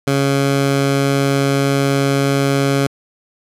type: tone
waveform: 15% pulse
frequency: 138.59 Hz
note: C#3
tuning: in tune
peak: -7 dBFS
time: 0.07-2.87 s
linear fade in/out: 5 ms
effects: low-pass 12000 Hz 12 dB/octave